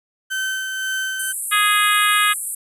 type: tone with tremolo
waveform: 35% pulse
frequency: 1539 Hz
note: G6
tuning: 32 cents flat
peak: -19 dBFS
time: 0.3-1.33 s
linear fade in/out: 20 ms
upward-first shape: sine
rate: 1.9 Hz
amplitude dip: 35%
type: band-pass noise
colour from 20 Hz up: pink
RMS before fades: -27 dBFS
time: 1.19-2.55 s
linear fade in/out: 5 ms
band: 8100 to 12000 Hz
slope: 96 dB/octave
type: harmonic tone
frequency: 415.3 Hz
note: G#4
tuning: in tune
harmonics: 3 / 4 / 5 / 6 / 7 / 8 / 9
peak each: -18 / -20 / -22 / -24 / -25 / -26 / -27 dBFS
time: 1.51-2.34 s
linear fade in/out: 20 ms
effects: none